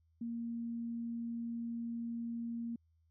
sine tone, 233.1 Hz, A#3, in tune, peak -37 dBFS, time 0.21-2.76 s, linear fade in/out 5 ms, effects added 81 Hz sine -69 dBFS peak until 3.1 s

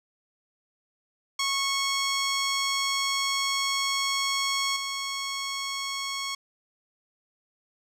10% pulse tone with level steps, 1100 Hz, C#6, 14 cents flat, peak -16 / -21 dBFS, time 1.39-6.35 s, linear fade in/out 5 ms, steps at 4.76 s, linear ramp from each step 5 ms, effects low-pass 11000 Hz 12 dB/octave

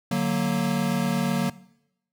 square chord, D augmented, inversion none, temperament equal, 146.83 / 185 / 233.1 Hz, D3 / F#3 / A#3, 0 / 0 / 0 cents, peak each -30 / -26 / -27 dBFS, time 0.11-1.5 s, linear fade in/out 5 ms, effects noise-tail reverb RT60 0.8 s tail -20 dB re dry

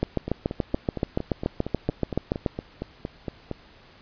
two click trains, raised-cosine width 2 ms, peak -9 / -16 dBFS, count 18 / 15, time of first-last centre 0.03-2.462 / 0.28-3.513 s, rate 6.99 / 4.33 Hz, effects pink hiss -52 dBFS RMS until 4.01 s + resampled to 11025 Hz

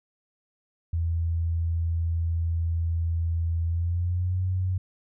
sine tone with pitch glide, 83.3 to 92.43 Hz, E2 to F#2, +19 to -1 cents, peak -23 dBFS, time 0.93-4.78 s, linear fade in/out 5 ms, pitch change +180 cents, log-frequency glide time 3.66-4.42 s, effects none

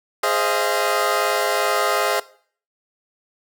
20% pulse chord, F minor seventh, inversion first, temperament equal with one note detuned, 415.3 / 523.3 / 622.3 / 684.9 Hz, Ab4 / C5 / Eb5 / F5, 0 / 0 / 0 / -34 cents, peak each -19 dBFS, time 0.23-2.2 s, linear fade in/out 5 ms, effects noise-tail reverb RT60 0.5 s tail -19 dB re dry

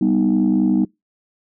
sine chord, G augmented, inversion none, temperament equal, 196 / 246.9 / 311.1 Hz, G3 / B3 / D#4, 0 / 0 / 0 cents, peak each -17 dBFS, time 0.01-0.85 s, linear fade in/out 5 ms, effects noise-tail reverb RT60 0.2 s tail -26 dB re dry + tanh soft clip ceiling -8 dBFS

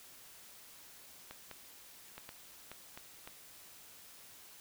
clicks, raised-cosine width 0.3 ms, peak -30 dBFS, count 7, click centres 1.31 / 1.513 / 2.18 / 2.291 / 2.716 / 2.975 / 3.275 s, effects white hiss -56 dBFS RMS until 4.6 s

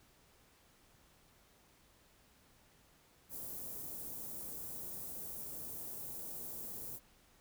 white band-stop noise, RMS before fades -45 dBFS, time 3.29-7 s, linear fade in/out 50 ms, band 510 to 12000 Hz, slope 12 dB/octave, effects pink hiss -67 dBFS RMS until 7.4 s

